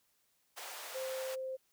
pink high-pass noise, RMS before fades -46 dBFS, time 0.56-1.36 s, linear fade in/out 20 ms, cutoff 560 Hz, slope 24 dB/octave
sine tone, 523.3 Hz, C5, in tune, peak -37 dBFS, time 0.94-1.57 s, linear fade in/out 20 ms
effects white hiss -75 dBFS RMS until 1.72 s

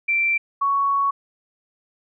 sine tone pair in turn, 2349 / 1114.4 Hz, D7 / C#6, 0 / +9 cents, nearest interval octave + minor second, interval 1291 cents, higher first, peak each -17 dBFS, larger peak neither, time 0.08-0.38 / 0.61-1.11 s, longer second, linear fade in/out 10 ms, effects none

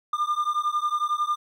triangle beating tone pair, 1198 / 1209 Hz, D6 / D6, +34 / +50 cents, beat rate 11 Hz, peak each -24 dBFS, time 0.13-1.36 s, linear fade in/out 5 ms, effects none

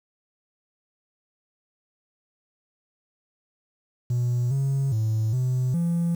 triangle tone with pitch steps, 122 / 136.6 / 109.9 / 127.3 / 170.2 Hz, B2 / C#3 / A2 / C3 / F3, -21 / -25 / -2 / -47 / -44 cents, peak -18 dBFS, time 4.1-6.15 s, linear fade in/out 5 ms, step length 410 ms, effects tanh soft clip ceiling -16 dBFS + 8-bit

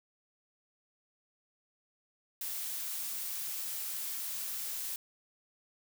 blue noise, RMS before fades -38 dBFS, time 2.41-4.96 s, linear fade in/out 2 ms, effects none

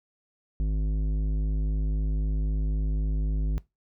sine tone with tanh clipping, 51.91 Hz, G#1, in tune, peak -25 dBFS, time 0.6-3.58 s, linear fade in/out 0 ms, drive 12 dB, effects noise-tail reverb RT60 0.2 s tail -20 dB re dry

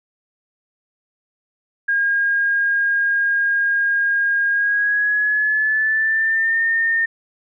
sine tone with pitch glide, 1623 to 1821.8 Hz, G#6 to A#6, -40 to -40 cents, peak -15 dBFS, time 1.88-7.06 s, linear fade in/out 10 ms, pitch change +200 cents, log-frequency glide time 4.5-6.62 s, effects none

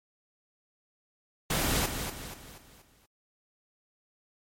pink noise with echo, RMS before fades -28 dBFS, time 1.5-1.86 s, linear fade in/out 5 ms, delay 240 ms, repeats 5, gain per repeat -7 dB, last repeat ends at 3.06 s, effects MP3 64 kbps

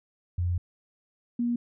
sine tone pair in turn, 88.1 / 238.8 Hz, F2 / A#3, +16 / +42 cents, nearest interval octave + perfect fourth, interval 1726 cents, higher second, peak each -24 dBFS, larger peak neither, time 0.38-0.58 / 1.39-1.56 s, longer first, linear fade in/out 5 ms, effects none

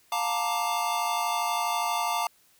square chord, Bb major seventh, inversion second, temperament equal with one note detuned, 705.8 / 880 / 932.3 / 1174.7 Hz, F5 / A5 / Bb5 / D6, +18 / 0 / 0 / 0 cents, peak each -32 dBFS, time 0.12-2.27 s, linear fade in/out 2 ms, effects white hiss -62 dBFS RMS until 2.59 s

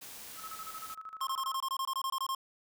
white noise, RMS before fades -47 dBFS, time 0.01-0.95 s, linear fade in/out 10 ms
sine tone with tremolo, 1292 Hz, E6, 35 cents flat, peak -40 dBFS, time 0.36-1.6 s, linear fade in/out 50 ms, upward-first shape square, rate 13 Hz, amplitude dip 75%
square tone bursts, 1067 Hz, C6, 34 cents sharp, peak -32 dBFS, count 14, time 1.21-2.349 s, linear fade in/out 2 ms, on 60 ms, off 23 ms
effects none

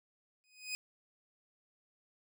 20% pulse tone with exponential growth, 2500 Hz, D#7, 8 cents sharp, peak -29 dBFS, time 0.44-0.75 s, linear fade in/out 0 ms, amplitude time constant 66 ms, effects none

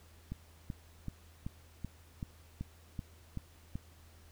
click train, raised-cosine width 5 ms, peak -26 dBFS, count 10, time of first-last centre 0.32-3.755 s, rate 2.62 Hz, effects added 81 Hz sine -58 dBFS peak until 4.31 s + pink hiss -63 dBFS RMS until 4.31 s

